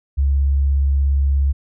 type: tone with vibrato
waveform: sine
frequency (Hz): 69.3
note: C#2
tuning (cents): 0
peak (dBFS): -13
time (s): 0.17-1.53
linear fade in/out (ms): 20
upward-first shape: sine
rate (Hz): 17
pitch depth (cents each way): 15
effects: none